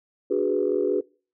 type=chord; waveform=sine; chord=G# half-diminished seventh; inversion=second; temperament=equal; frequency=293.7 / 370 / 415.3 / 493.9 Hz; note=D4 / F#4 / G#4 / B4; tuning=0 / 0 / 0 / 0 cents; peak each=-29 / -24 / -24 / -27 dBFS; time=0.3-1.01 s; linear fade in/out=10 ms; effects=noise-tail reverb RT60 0.4 s tail -25 dB re dry + tanh soft clip ceiling -10 dBFS